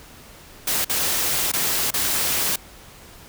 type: noise with dropouts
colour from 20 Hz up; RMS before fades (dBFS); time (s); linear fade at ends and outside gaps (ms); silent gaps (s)
white; -22; 0.67-2.56; 5; 0.847-0.895 / 1.518-1.535 / 1.907-1.938
effects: pink hiss -45 dBFS RMS until 3.28 s